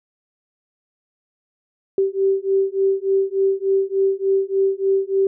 sine beating tone pair, 386.8 / 390.2 Hz, G4 / G4, -23 / -8 cents, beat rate 3.4 Hz, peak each -19 dBFS, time 1.98-5.27 s, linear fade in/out 2 ms, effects none

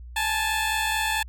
15% pulse tone pair together, 834.4 / 879 Hz, G#5 / A5, +8 / -2 cents, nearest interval minor second, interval 90 cents, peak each -23 / -18 dBFS, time 0.16-1.23 s, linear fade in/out 5 ms, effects added 60 Hz sine -38 dBFS peak until 1.28 s

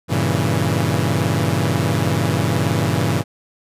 sawtooth chord, G diminished seventh, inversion none, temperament equal, 98 / 116.54 / 138.59 / 164.81 Hz, G2 / Bb2 / Db3 / Fb3, 0 / 0 / 0 / 0 cents, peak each -18 dBFS, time 0.08-3.24 s, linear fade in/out 50 ms, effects resampled to 32000 Hz

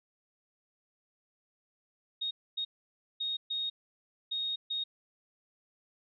sine tone bursts at uneven times, 3729 Hz, A#7, in tune, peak -31 dBFS, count 6, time 2.21-2.31 / 2.57-2.65 / 3.2-3.37 / 3.5-3.7 / 4.31-4.56 / 4.7-4.84 s, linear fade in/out 10 ms, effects none

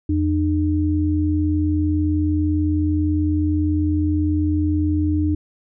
sine tone pair together, 85.1 / 303.3 Hz, F2 / D#4, -44 / -44 cents, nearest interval octave + minor seventh, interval 2200 cents, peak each -19 / -19 dBFS, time 0.09-5.35 s, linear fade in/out 5 ms, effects none

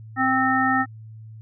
harmonic tone, 261.6 Hz, C4, in tune, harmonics 1 / 3 / 5 / 7, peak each -23 / -23 / -23 / -23 dBFS, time 0.16-0.86 s, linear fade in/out 50 ms, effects added 110 Hz sine -38 dBFS peak until 1.41 s

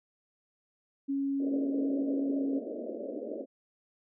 sine tone with pitch glide, 276.3 to 274.4 Hz, C#4 to C#4, -6 to -17 cents, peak -28 dBFS, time 1.08-2.6 s, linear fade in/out 20 ms, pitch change -11 cents, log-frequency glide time 2.38-2.44 s
white band-pass noise, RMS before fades -38 dBFS, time 1.39-3.46 s, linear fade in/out 50 ms, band 220 to 620 Hz, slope 96 dB/octave
effects none

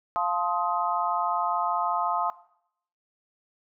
sine chord, F dominant seventh, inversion none, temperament just, 698.5 / 873.1 / 1047.7 / 1257.2 Hz, F5 / A5 / C6 / Eb6, 0 / -14 / +2 / +18 cents, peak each -29 dBFS, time 0.16-2.3 s, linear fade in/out 0 ms, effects noise-tail reverb RT60 0.7 s tail -18 dB re dry

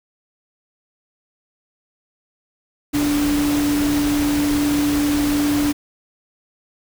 sine tone in noise, 291.7 Hz, D4, 12 cents flat, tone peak -16 dBFS, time 2.93-5.73 s, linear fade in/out 20 ms, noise pink, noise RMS -26 dBFS, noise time 2.93-5.73 s, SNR +7 dB, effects none

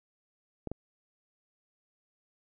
clicks, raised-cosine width 2 ms, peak -22 dBFS, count 2, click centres 0.673 / 0.716 s, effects none

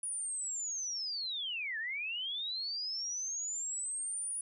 sine linear two-way sweep, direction down then up, 9800 to 1700 to 9800 Hz, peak -35 dBFS, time 0.03-4.41 s, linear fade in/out 2 ms, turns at 1.78 s, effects none

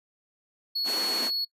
triangle tone, 4368 Hz, C#8, 26 cents flat, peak -25 dBFS, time 0.75-1.45 s, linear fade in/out 10 ms
pink high-pass noise, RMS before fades -34 dBFS, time 0.84-1.31 s, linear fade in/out 50 ms, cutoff 220 Hz, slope 48 dB/octave
effects noise-tail reverb RT60 0.1 s tail -24 dB re dry + resampled to 32000 Hz

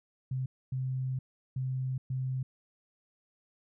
sine tone bursts at uneven times, 130.1 Hz, C3, 9 cents flat, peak -30 dBFS, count 4, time 0.31-0.46 / 0.72-1.19 / 1.56-1.98 / 2.1-2.43 s, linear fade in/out 5 ms, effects none

